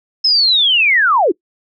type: linear sweep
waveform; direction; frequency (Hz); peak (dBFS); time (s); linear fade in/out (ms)
sine; down; 5240 to 293.7; -9; 0.24-1.32; 10
effects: noise-tail reverb RT60 0.1 s tail -23 dB re dry